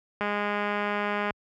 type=click train; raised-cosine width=0.5 ms; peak=-14 dBFS; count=227; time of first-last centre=0.21-1.307 s; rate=206 Hz; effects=high-pass 60 Hz 12 dB/octave